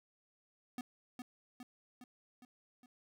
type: tone with echo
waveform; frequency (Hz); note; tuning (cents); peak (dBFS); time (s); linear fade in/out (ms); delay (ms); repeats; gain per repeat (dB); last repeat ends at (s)
square; 248.4; B3; +10; -40; 0.78-0.81; 2; 410; 5; -4; 2.86
effects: none